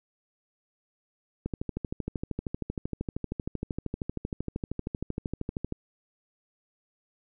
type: click train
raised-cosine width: 3 ms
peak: -18 dBFS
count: 56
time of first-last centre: 1.46-5.724 s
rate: 12.9 Hz
effects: none